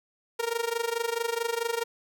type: tone with amplitude modulation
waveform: sawtooth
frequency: 465.2 Hz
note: A#4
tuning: 4 cents flat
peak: -20 dBFS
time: 0.39-1.84 s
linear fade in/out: 10 ms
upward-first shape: sine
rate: 24.6 Hz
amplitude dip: 85%
effects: none